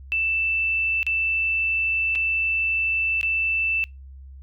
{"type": "tone with dropouts", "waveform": "sine", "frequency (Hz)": 2654, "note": "E7", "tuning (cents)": 11, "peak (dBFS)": -20, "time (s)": [0.12, 3.84], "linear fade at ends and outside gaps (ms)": 0, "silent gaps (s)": [[1.03, 1.066], [2.152, 2.156], [3.212, 3.23]], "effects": ["noise-tail reverb RT60 0.2 s tail -24 dB re dry", "added 67 Hz sine -39 dBFS peak until 4.42 s"]}